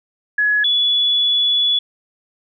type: tone pair in turn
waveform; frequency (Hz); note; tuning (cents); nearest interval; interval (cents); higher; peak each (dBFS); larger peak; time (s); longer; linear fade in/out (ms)
sine; 1688 / 3418; G#6 / G#7; +28 / +49; octave; 1221; second; -13; neither; 0.38-0.64 / 0.64-1.79; second; 5
effects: none